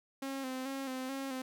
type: tone with vibrato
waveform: sawtooth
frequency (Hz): 264.9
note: C4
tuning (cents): +22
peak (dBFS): -33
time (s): 0.22-1.42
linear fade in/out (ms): 5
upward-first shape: square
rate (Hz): 2.3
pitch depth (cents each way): 40
effects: none